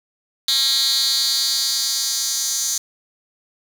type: tone with high-pass filter sweep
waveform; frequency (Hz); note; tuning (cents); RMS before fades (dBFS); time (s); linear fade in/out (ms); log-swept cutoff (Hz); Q
10% pulse; 270.9; C#4; -40; -20; 0.48-2.78; 2; 3900 to 5900; 4.2
effects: 7-bit